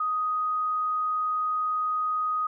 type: tone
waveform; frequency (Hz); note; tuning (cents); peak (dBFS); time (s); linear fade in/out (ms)
sine; 1249; D#6; +6; -24; 0-2.47; 5
effects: none

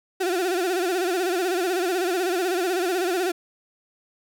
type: tone with vibrato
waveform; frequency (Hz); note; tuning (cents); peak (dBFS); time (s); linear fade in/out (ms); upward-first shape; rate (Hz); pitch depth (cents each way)
35% pulse; 361.5; F#4; -40; -20; 0.2-3.32; 10; sine; 16; 110
effects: none

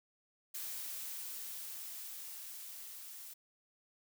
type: noise with level ramp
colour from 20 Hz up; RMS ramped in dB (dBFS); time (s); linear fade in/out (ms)
blue; -42 to -50; 0.54-3.34; 10
effects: none

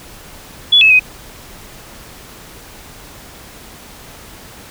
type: tone with pitch steps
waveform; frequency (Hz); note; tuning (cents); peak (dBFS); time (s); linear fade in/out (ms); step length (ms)
sine; 3416 / 2592 / 2511; G#7 / E7 / D#7; +48 / -30 / +15; -5; 0.72-0.996; 10; 92
effects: pink hiss -37 dBFS RMS until 4.7 s

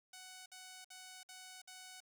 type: tone bursts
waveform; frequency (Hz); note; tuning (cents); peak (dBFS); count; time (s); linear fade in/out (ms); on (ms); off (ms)
5% pulse; 744; F#5; +9; -40; 5; 0.13-2.004; 5; 330; 56
effects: none

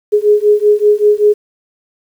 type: beating tone pair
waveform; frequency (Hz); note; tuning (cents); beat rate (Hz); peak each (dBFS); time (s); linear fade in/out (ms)
sine; 415.3 / 420.5; G#4 / G#4; 0 / +22; 5.2; -10; 0.12-1.34; 20
effects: 7-bit

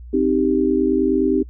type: chord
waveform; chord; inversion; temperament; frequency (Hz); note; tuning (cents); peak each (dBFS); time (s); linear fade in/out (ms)
sine; C minor; none; equal; 261.6 / 311.1 / 392; C4 / Eb4 / G4; 0 / 0 / 0; -19; 0.13-1.43; 10
effects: noise-tail reverb RT60 0.1 s tail -26 dB re dry + added 60 Hz sine -34 dBFS peak until 1.49 s

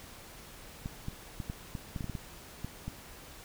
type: clicks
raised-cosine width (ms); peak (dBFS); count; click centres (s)
5; -24; 12; 0.859 / 1.084 / 1.402 / 1.499 / 1.752 / 1.962 / 2.008 / 2.043 / 2.097 / 2.152 / 2.646 / 2.88
effects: pink hiss -50 dBFS RMS until 3.44 s

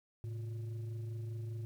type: tone with frequency modulation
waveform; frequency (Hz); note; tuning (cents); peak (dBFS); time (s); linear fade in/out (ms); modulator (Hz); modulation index
sine; 110; A2; 0; -37; 0.24-1.65; 0; 245; 0.36
effects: tanh soft clip ceiling -35 dBFS + 11-bit

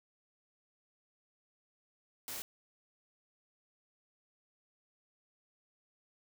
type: noise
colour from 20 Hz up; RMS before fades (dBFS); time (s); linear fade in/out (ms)
white; -42; 2.28-2.42; 0
effects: none

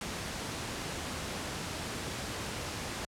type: noise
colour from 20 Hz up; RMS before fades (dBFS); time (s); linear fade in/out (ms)
pink; -37; 0.01-3.05; 2
effects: high-pass 60 Hz 12 dB/octave + low-pass 9000 Hz 12 dB/octave

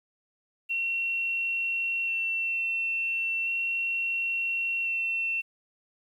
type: tone with vibrato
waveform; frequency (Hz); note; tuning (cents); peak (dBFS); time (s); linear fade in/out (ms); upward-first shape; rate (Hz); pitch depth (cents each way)
sine; 2713; E7; +49; -26; 0.69-5.42; 20; square; 0.36; 8
effects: 10-bit

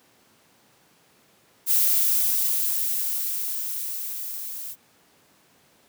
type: noise with level ramp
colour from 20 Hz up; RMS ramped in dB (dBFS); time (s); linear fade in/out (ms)
violet; -19 to -35; 1.66-4.76; 50
effects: pink hiss -59 dBFS RMS until 5.88 s + high-pass 150 Hz 12 dB/octave

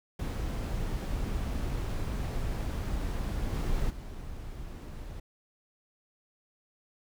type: noise with level steps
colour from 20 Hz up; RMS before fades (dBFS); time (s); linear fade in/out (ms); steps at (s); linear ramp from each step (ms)
brown; -32 / -30 / -41; 0.19-5.2; 5; 3.52 / 3.89; 20
effects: none

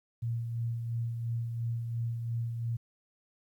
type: tone with tremolo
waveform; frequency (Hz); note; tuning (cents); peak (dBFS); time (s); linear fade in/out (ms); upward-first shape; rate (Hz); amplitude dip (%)
sine; 116.54; A#2; 0; -29; 0.22-2.77; 10; sine; 2.9; 40
effects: 11-bit

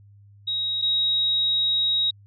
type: tone pair in turn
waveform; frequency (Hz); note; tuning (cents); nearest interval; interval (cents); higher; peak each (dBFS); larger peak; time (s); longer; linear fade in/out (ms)
sine; 3800 / 3800; A#7 / A#7; +33 / +33; unison; 0; neither; -23 / -19; second; 0.47-0.82 / 0.82-2.11; second; 10
effects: added 101 Hz sine -48 dBFS peak until 2.26 s

